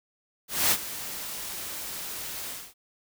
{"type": "noise with ADSR envelope", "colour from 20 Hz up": "white", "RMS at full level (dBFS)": -21, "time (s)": [0.48, 2.74], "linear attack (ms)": 230, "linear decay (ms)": 60, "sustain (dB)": -15, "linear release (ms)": 240, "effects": []}